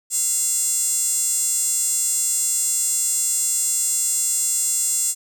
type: tone with high-pass filter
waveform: sawtooth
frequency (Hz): 692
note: F5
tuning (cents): -16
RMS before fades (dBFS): -21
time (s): 0.1-5.15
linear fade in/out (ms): 50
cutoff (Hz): 7700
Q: 5.8
effects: none